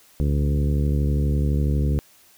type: harmonic tone with a mistuned harmonic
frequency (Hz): 72.1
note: D2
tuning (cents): -31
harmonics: 1 / 2 / 3 / 4 / 5 / 6 / 7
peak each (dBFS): -20 / -23 / -29 / -32 / -36 / -36 / -39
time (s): 0.2-1.99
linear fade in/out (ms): 0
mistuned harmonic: 1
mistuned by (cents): -35
effects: white hiss -54 dBFS RMS until 2.37 s